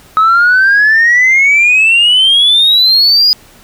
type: exponential sweep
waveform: sine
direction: up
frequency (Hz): 1273 to 4978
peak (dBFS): -3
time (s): 0.17-3.33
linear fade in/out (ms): 0
effects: tanh soft clip ceiling -2 dBFS + pink hiss -41 dBFS RMS until 3.63 s